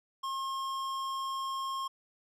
sine tone with tanh clipping, 1073 Hz, C6, 43 cents sharp, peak -35 dBFS, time 0.23-1.88 s, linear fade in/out 10 ms, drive 16 dB, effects none

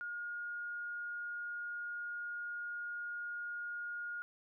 sine tone, 1428 Hz, F6, 38 cents sharp, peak -39 dBFS, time 0.01-4.22 s, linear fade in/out 0 ms, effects none

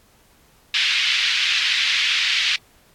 pink band-pass noise, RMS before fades -20 dBFS, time 0.74-2.56 s, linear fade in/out 2 ms, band 2200 to 4100 Hz, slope 24 dB/octave, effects pink hiss -56 dBFS RMS until 2.94 s + AAC 64 kbps

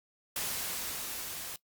white noise with level ramp, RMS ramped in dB -34 to -41 dBFS, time 0.36-1.56 s, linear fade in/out 2 ms, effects noise-tail reverb RT60 0.1 s tail -20 dB re dry + Opus 48 kbps

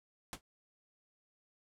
pink noise with exponential decay, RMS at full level -37 dBFS, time 0.33-0.41 s, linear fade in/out 0 ms, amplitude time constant 16 ms, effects low-pass 11000 Hz 12 dB/octave

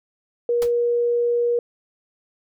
sine tone, 477 Hz, A#4, 40 cents sharp, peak -17 dBFS, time 0.49-1.59 s, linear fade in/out 2 ms
pink noise with exponential decay, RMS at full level -28 dBFS, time 0.62-0.72 s, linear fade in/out 0 ms, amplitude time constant 21 ms
effects none

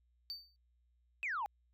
triangle tone with exponential decay, 4586 Hz, D8, 42 cents flat, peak -36 dBFS, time 0.3-0.56 s, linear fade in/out 0 ms, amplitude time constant 55 ms
sine exponential sweep, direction down, 2645 to 780 Hz, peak -34 dBFS, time 1.23-1.46 s, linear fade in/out 0 ms
effects tanh soft clip ceiling -31 dBFS + added 60 Hz sine -70 dBFS peak until 1.73 s

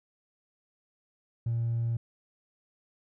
sine tone with hard clipping, 116.54 Hz, A#2, in tune, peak -27 dBFS, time 1.46-1.97 s, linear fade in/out 5 ms, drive 1 dB, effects none

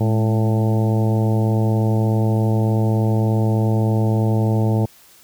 harmonic tone with a mistuned harmonic, 110.9 Hz, A2, 14 cents sharp, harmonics 1 / 2 / 3 / 4 / 5 / 6 / 7 / 8, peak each -16 / -22 / -26 / -28 / -30 / -32 / -33 / -34 dBFS, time 0-4.86 s, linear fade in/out 10 ms, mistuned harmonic 2, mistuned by -60 cents, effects white hiss -49 dBFS RMS until 5.23 s

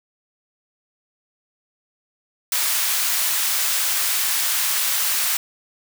white high-pass noise, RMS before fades -21 dBFS, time 2.52-5.37 s, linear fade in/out 2 ms, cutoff 1000 Hz, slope 12 dB/octave, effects none

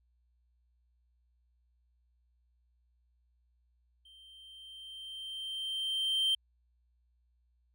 triangle tone with level ramp, 3136 Hz, G7, in tune, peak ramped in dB -54 to -24 dBFS, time 4.05-6.35 s, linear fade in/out 5 ms, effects added 60 Hz sine -69 dBFS peak until 7.74 s

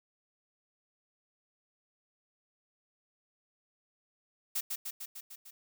blue noise with echo, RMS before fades -33 dBFS, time 4.55-4.61 s, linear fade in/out 10 ms, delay 150 ms, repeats 6, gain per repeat -3 dB, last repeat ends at 5.51 s, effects none

